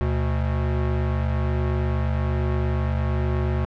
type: tone pair together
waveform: square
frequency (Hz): 73.42 / 121.97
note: D2 / B2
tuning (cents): 0 / -21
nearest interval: major sixth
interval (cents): 879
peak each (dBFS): -23 / -26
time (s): 0.01-3.65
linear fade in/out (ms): 0
effects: low-pass 2000 Hz 12 dB/octave